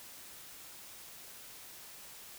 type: silence
effects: white hiss -51 dBFS RMS until 2.38 s